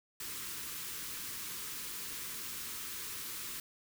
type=band-stop noise; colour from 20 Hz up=white; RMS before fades=-42 dBFS; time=0.2-3.6 s; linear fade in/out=2 ms; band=480 to 960 Hz; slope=48 dB/octave; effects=none